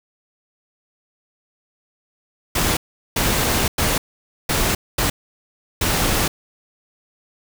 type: noise bursts at uneven times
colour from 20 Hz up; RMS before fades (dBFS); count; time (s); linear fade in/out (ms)
pink; -19; 6; 2.55-2.77 / 3.16-3.68 / 3.78-3.98 / 4.49-4.75 / 4.98-5.1 / 5.81-6.28; 5
effects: none